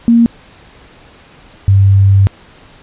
sine tone pair in turn, 233.1 / 98.01 Hz, A#3 / G2, 0 / 0 cents, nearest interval octave + minor third, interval 1500 cents, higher first, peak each -4 dBFS, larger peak neither, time 0.08-0.26 / 1.68-2.27 s, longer second, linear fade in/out 0 ms, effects pink hiss -41 dBFS RMS until 2.82 s + resampled to 8000 Hz

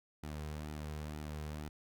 sawtooth tone with flanger, 75.7 Hz, D#2, 47 cents flat, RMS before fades -43 dBFS, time 0.23-1.69 s, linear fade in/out 5 ms, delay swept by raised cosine 1.8 to 3.5 ms, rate 2.1 Hz, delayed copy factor -0.5, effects none

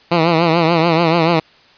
10% pulse tone with vibrato, 166.2 Hz, E3, 15 cents sharp, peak -3 dBFS, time 0.11-1.4 s, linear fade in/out 10 ms, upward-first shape triangle, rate 6.9 Hz, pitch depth 100 cents each way, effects white hiss -48 dBFS RMS until 1.77 s + resampled to 11025 Hz

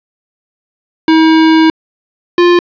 square tone pair in turn, 320 / 350.4 Hz, D#4 / F4, +49 / +6 cents, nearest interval major second, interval 157 cents, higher second, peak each -5 dBFS, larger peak neither, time 1.08-1.7 / 2.38-2.59 s, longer first, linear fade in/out 2 ms, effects resampled to 11025 Hz + 7-bit

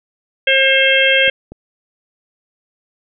harmonic tone, 535 Hz, C5, 38 cents sharp, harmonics 1 / 3 / 4 / 5 / 6, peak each -16 / -16 / -16 / -16 / -16 dBFS, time 0.47-1.3 s, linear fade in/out 5 ms
clicks, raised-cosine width 2 ms, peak -19 dBFS, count 2, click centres 1.279 / 1.52 s
effects none

